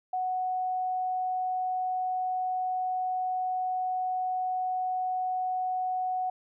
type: tone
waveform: sine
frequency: 740 Hz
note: F#5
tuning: in tune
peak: -27 dBFS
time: 0.13-6.3 s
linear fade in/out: 5 ms
effects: none